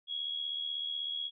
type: tone with amplitude modulation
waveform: sine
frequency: 3322 Hz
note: G#7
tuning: in tune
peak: -31 dBFS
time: 0.07-1.31 s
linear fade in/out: 50 ms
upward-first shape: sine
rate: 76.2 Hz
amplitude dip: 60%
effects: none